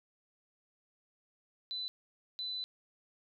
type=tone bursts at uneven times; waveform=sine; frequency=4002 Hz; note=B7; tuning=22 cents sharp; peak=-36 dBFS; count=2; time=1.71-1.88 / 2.39-2.64 s; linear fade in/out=0 ms; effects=none